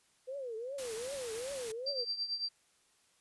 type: tone with vibrato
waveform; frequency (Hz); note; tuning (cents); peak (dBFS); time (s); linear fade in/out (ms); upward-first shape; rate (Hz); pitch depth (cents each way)
sine; 497.8; B4; +14; -38; 0.27-2.05; 20; triangle; 2.6; 250
type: noise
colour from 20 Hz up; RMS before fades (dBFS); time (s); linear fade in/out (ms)
white; -44; 0.78-1.72; 5
type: tone with tremolo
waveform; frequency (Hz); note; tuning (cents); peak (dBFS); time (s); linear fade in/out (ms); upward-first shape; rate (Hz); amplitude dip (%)
sine; 4699; D8; 0; -31; 1.86-2.49; 10; triangle; 9; 80
effects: white hiss -70 dBFS RMS until 3.2 s + resampled to 24000 Hz